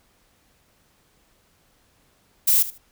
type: noise with echo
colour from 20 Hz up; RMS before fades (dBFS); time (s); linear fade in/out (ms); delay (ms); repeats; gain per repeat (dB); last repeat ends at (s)
violet; -17; 2.47-2.63; 10; 76; 2; -15; 2.782
effects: pink hiss -62 dBFS RMS until 2.91 s